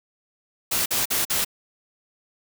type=noise bursts; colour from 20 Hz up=white; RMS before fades=-23 dBFS; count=4; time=0.71-1.448 s; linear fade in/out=10 ms; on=150 ms; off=46 ms; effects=none